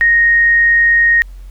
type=tone; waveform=sine; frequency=1864.7 Hz; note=A#6; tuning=in tune; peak=-7 dBFS; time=0.01-1.22 s; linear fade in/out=0 ms; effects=added 45 Hz sine -29 dBFS peak until 1.5 s + pink hiss -52 dBFS RMS until 1.5 s